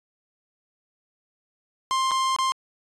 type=tone with dropouts; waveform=45% pulse; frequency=1053 Hz; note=C6; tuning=11 cents sharp; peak=-21 dBFS; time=1.91-2.52 s; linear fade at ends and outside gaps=0 ms; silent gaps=2.11-2.116 / 2.363-2.387 s; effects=resampled to 22050 Hz